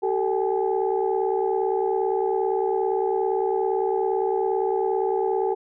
sine tone cluster, 383.9 / 441.5 / 780 / 850 Hz, G4 / A4 / G5 / G#5, -36 / +6 / -9 / +40 cents, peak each -23 / -25 / -29 / -29 dBFS, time 0.02-5.55 s, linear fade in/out 20 ms, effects tanh soft clip ceiling -10 dBFS

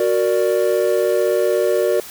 triangle chord, Gb augmented, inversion none, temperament equal, 370 / 466.2 / 587.3 Hz, Gb4 / Bb4 / D5, 0 / 0 / 0 cents, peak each -17 dBFS, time 0-2 s, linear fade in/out 2 ms, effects white hiss -36 dBFS RMS until 2.1 s

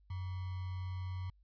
sine tone with sample-and-hold, 92.2 Hz, F#2, 6 cents flat, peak -37 dBFS, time 0.1-1.3 s, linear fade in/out 5 ms, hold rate 1050 Hz, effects added 50 Hz sine -63 dBFS peak until 1.43 s + resampled to 11025 Hz

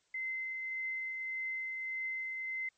sine tone with tremolo, 2065 Hz, C7, 23 cents flat, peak -34 dBFS, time 0.14-2.69 s, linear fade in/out 5 ms, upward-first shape triangle, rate 1.7 Hz, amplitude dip 30%, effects white hiss -74 dBFS RMS until 2.77 s + MP3 32 kbps

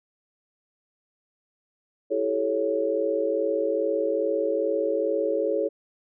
sine chord, A dominant seventh, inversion second, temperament equal with one note detuned, 329.6 / 392 / 434.4 / 554.4 Hz, E4 / G4 / A4 / C#5, 0 / 0 / -22 / 0 cents, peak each -30 / -31 / -26 / -26 dBFS, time 2.1-5.69 s, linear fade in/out 20 ms, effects none

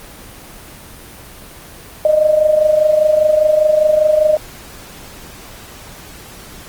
sine tone with amplitude modulation, 614 Hz, D#5, 23 cents flat, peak -6 dBFS, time 2.05-4.37 s, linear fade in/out 2 ms, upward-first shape sine, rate 25 Hz, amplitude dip 65%, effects pink hiss -36 dBFS RMS until 6.68 s + Opus 24 kbps

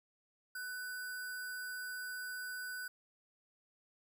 sine tone with sample-and-hold, 1495 Hz, F#6, 17 cents sharp, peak -40 dBFS, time 0.55-2.88 s, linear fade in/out 5 ms, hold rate 6300 Hz, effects none

